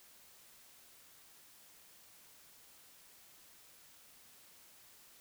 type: silence
effects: white hiss -61 dBFS RMS until 5.2 s